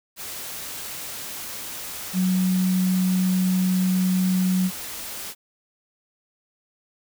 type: tone in noise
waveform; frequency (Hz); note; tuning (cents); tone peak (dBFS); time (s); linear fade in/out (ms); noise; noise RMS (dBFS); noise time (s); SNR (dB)
sine; 185; F#3; 0; -18; 2.13-4.71; 50; white; -34; 0.16-5.35; +13
effects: none